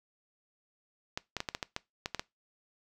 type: clicks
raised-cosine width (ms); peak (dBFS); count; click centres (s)
0.2; -16; 10; 1.175 / 1.367 / 1.404 / 1.488 / 1.549 / 1.628 / 1.764 / 2.059 / 2.147 / 2.195
effects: noise-tail reverb RT60 0.2 s tail -21 dB re dry